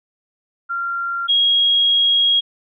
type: tone pair in turn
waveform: sine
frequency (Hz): 1382 / 3287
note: F6 / G#7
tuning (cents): -19 / -19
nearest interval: octave + minor third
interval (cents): 1500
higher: second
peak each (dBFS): -20 / -12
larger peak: second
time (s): 0.69-1.28 / 1.28-2.41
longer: second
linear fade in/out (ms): 20
effects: none